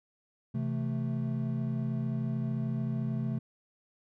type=chord; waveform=triangle; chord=A minor; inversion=first; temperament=equal with one note detuned; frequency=130.81 / 164.24 / 220 Hz; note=C3 / E3 / A3; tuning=0 / -6 / 0 cents; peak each=-30 / -36 / -32 dBFS; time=0.54-3.39 s; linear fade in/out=10 ms; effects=none